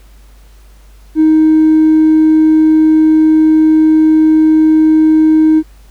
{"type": "tone with hard clipping", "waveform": "sine", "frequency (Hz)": 313.6, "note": "D#4", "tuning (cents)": 14, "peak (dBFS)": -5, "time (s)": [1.15, 5.63], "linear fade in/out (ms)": 50, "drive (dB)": 1, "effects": ["added 50 Hz sine -37 dBFS peak until 5.9 s", "pink hiss -49 dBFS RMS until 5.9 s"]}